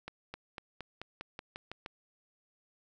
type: accelerating click train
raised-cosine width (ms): 0.3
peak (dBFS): -25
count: 10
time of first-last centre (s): 0.08-1.861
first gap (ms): 260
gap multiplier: 0.93
effects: none